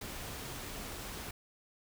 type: noise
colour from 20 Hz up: pink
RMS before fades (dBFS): -43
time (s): 0.01-1.31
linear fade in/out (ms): 5
effects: none